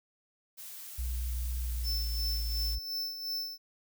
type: noise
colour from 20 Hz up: blue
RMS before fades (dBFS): -45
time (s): 0.57-2.76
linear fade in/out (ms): 20
type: tone with pitch glide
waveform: sine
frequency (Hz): 60.9 to 57.15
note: B1 to A#1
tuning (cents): -24 to -34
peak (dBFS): -31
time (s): 0.98-2.79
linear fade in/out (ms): 10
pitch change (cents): -110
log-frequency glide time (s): 1.55-2.34
type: tone with tremolo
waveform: square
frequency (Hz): 5300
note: E8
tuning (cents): +9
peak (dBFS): -32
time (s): 1.83-3.58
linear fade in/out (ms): 50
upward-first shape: sine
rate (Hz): 2.8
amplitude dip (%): 60
effects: none

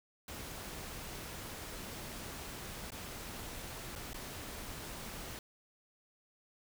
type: noise with dropouts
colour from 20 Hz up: pink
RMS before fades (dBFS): -45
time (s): 0.28-5.39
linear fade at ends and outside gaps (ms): 2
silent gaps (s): 2.905-2.919 / 3.954-3.959 / 4.133-4.143
effects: none

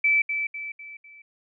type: tone with echo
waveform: sine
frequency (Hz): 2316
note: D7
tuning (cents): -25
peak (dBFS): -17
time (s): 0.04-0.22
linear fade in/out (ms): 5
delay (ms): 250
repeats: 4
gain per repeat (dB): -7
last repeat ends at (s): 1.22
effects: none

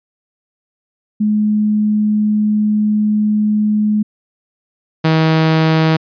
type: tone pair in turn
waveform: sine / sawtooth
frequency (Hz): 211.5 / 159.56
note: G#3 / D#3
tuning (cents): +32 / +44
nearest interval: perfect fourth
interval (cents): 488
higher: first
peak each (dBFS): -11 / -6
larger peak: second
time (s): 1.2-4.03 / 5.04-5.97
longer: first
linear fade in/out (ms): 10
effects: resampled to 11025 Hz

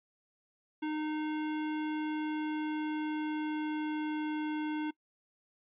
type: tone with pitch glide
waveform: square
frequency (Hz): 306.9 to 305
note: D#4 to D#4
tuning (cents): -24 to -34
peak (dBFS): -33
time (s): 0.82-4.91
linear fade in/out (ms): 10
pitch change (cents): -10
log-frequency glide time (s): 1.74-4.59
effects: noise-tail reverb RT60 0.1 s tail -23 dB re dry + resampled to 8000 Hz

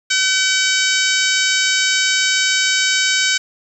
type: harmonic tone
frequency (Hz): 761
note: F#5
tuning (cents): +48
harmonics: 2 / 3 / 4 / 5 / 6 / 7 / 8 / 9 / 10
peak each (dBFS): -19 / -21 / -22 / -23 / -24 / -24 / -25 / -26 / -26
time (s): 0.1-3.38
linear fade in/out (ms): 10
effects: 8-bit

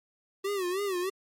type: tone with vibrato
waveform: square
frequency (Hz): 380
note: F#4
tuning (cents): +46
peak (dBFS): -29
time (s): 0.44-1.1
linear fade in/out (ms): 10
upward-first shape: sine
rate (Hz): 3.2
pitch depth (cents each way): 130
effects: MP3 64 kbps

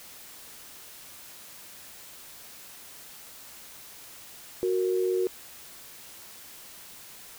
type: tone pair together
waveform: sine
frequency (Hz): 369.1 / 465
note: F#4 / A#4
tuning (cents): -4 / -4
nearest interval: major third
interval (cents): 400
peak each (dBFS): -24 / -30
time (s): 4.63-5.27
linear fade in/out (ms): 0
effects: white hiss -47 dBFS RMS until 7.38 s

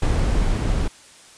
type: noise with level ramp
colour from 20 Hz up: brown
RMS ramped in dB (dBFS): -18 to -21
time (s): 0.02-0.88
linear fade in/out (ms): 5
effects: white hiss -47 dBFS RMS until 1.37 s + resampled to 22050 Hz

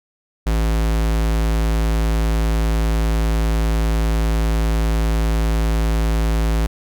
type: tone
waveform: square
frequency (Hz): 55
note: A1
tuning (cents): 0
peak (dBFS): -16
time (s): 0.46-6.67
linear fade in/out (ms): 10
effects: none

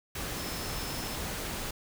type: tone in noise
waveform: sine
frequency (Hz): 5250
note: E8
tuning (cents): -8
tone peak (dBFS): -44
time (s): 0.37-1.16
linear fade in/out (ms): 5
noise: pink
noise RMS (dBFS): -36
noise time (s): 0.15-1.71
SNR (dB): -11
effects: none

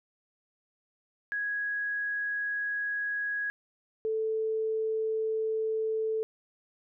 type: tone pair in turn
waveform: sine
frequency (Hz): 1661.2 / 440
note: G#6 / A4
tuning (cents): 0 / 0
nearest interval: octave + major seventh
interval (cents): 2300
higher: first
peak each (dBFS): -29 / -27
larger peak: second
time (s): 1.32-3.5 / 4.05-6.23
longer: neither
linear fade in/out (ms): 0
effects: none

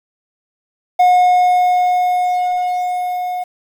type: tone with level ramp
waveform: triangle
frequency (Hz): 723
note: F#5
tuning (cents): -40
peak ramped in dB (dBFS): -5 to -17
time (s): 0.99-3.44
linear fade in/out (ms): 10
effects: 7-bit

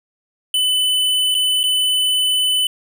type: tone with dropouts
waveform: square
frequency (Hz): 3008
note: F#7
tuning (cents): +28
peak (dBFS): -15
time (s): 0.54-2.67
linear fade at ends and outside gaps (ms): 2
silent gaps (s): 1.344-1.349 / 1.632-1.638
effects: none

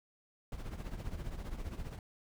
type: noise with tremolo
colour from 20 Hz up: brown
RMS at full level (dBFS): -38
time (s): 0.52-1.99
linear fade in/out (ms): 2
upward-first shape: triangle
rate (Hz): 15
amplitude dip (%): 75
effects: none

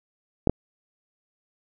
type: clicks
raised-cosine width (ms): 2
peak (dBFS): -5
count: 2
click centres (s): 0.473 / 0.496
effects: none

